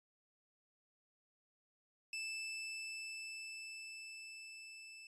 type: tone with level ramp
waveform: sawtooth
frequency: 2637 Hz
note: E7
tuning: in tune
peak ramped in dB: -37 to -49 dBFS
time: 2.13-5.07 s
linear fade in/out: 2 ms
effects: resampled to 22050 Hz